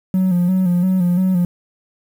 triangle tone with vibrato, 181.5 Hz, F#3, 33 cents flat, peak -10 dBFS, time 0.14-1.45 s, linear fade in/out 2 ms, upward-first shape square, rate 2.9 Hz, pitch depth 50 cents each way, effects tanh soft clip ceiling -7 dBFS + 7-bit

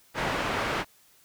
white low-pass noise, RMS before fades -29 dBFS, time 0.14-0.85 s, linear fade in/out 50 ms, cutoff 1700 Hz, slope 12 dB/octave, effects white hiss -60 dBFS RMS until 1.24 s

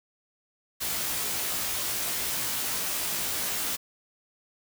white noise with comb filter, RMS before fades -30 dBFS, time 0.8-3.77 s, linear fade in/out 20 ms, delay 17 ms, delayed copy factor +0.95, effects none

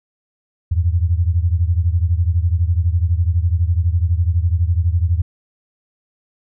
sine beating tone pair, 82.41 / 94.41 Hz, E2 / F#2, 0 / +35 cents, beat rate 12 Hz, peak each -15 / -18 dBFS, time 0.71-5.22 s, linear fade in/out 10 ms, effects none

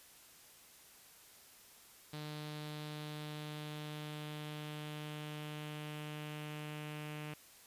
sawtooth tone with low-pass filter sweep, 150.9 Hz, D3, 47 cents sharp, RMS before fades -45 dBFS, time 2.13-7.34 s, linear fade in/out 5 ms, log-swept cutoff 4100 to 2700 Hz, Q 3.1, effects white hiss -60 dBFS RMS until 7.66 s + resampled to 32000 Hz

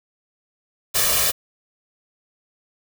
white noise with comb filter, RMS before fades -19 dBFS, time 0.94-1.32 s, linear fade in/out 20 ms, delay 1.7 ms, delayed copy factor +0.7, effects none

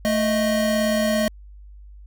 square tone pair together, 220.4 / 623.4 Hz, A3 / D#5, +3 / +3 cents, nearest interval octave + tritone, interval 1800 cents, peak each -22 dBFS, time 0.05-1.28 s, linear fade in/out 0 ms, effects added 50 Hz sine -40 dBFS peak until 2.06 s

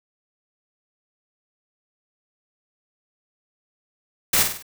white noise with echo, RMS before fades -18 dBFS, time 4.33-4.43 s, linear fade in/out 5 ms, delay 49 ms, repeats 4, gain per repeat -6 dB, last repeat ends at 4.626 s, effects none

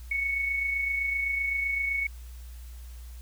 sine tone with amplitude modulation, 2217 Hz, C#7, in tune, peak -24 dBFS, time 0.11-2.07 s, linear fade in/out 5 ms, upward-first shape sine, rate 27.8 Hz, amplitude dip 40%, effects added 60 Hz sine -40 dBFS peak until 3.21 s + white hiss -56 dBFS RMS until 3.21 s

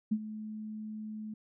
sine tone with ADSR envelope, 215.3 Hz, A3, 37 cents flat, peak -24 dBFS, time 0.11-1.34 s, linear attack 12 ms, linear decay 58 ms, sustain -14 dB, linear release 5 ms, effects none

